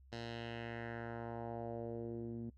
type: tone with low-pass filter sweep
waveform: 10% pulse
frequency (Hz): 116.54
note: A#2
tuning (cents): 0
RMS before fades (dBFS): -44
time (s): 0.12-2.5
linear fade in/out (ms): 5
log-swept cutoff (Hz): 4700 to 240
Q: 2.1
effects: noise-tail reverb RT60 0.1 s tail -19 dB re dry + added 66 Hz sine -59 dBFS peak until 2.57 s